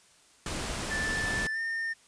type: noise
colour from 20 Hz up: pink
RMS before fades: -34 dBFS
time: 0.46-1.47 s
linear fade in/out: 2 ms
type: tone with pitch glide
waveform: triangle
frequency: 1760 to 1816.8 Hz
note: A6 to A#6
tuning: 0 to -45 cents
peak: -28 dBFS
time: 0.9-1.94 s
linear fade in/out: 20 ms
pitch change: +55 cents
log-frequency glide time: 1.52-1.59 s
effects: white hiss -60 dBFS RMS until 2.07 s + resampled to 22050 Hz